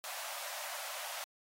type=high-pass noise; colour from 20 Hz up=pink; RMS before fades=-43 dBFS; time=0.04-1.24 s; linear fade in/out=0 ms; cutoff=560 Hz; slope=96 dB/octave; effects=AAC 48 kbps